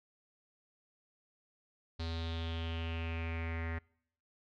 square tone with low-pass filter sweep, 82.41 Hz, E2, in tune, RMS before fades -38 dBFS, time 1.99-3.79 s, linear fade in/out 10 ms, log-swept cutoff 4200 to 1900 Hz, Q 5.4, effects noise-tail reverb RT60 0.7 s tail -26 dB re dry

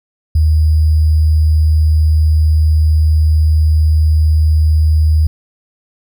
sine tone with sample-and-hold, 77.78 Hz, D#2, in tune, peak -7 dBFS, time 0.35-5.27 s, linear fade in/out 5 ms, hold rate 4900 Hz, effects none

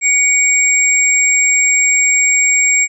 sine tone pair together, 2243 / 7545 Hz, C#7 / A#8, +20 / +20 cents, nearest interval octave + major sixth, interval 2100 cents, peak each -12 dBFS, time 0.01-2.88 s, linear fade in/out 50 ms, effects none

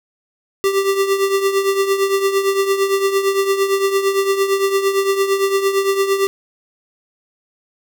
square tone with tremolo, 392 Hz, G4, in tune, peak -12 dBFS, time 0.64-6.27 s, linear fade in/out 0 ms, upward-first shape triangle, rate 8.8 Hz, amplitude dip 70%, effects none

